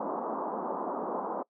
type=band-pass noise; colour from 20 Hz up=white; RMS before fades=-34 dBFS; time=0-1.43 s; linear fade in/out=5 ms; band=200 to 1100 Hz; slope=48 dB/octave; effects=noise-tail reverb RT60 0.1 s tail -23 dB re dry